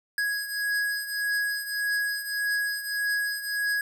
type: beating tone pair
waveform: square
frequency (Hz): 1661.2 / 1662.9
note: G#6 / G#6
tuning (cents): 0 / +2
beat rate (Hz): 1.7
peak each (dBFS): -28 / -33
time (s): 0.18-3.81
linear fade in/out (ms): 2
effects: none